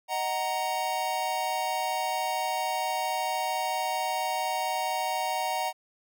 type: chord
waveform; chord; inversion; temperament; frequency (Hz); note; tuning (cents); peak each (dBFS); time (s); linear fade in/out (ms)
square; D# minor; none; just; 622.3 / 746.7 / 933.4; D#5 / F#5 / A#5; 0 / +16 / +2; -36 / -31 / -32; 0.08-5.73; 50
effects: none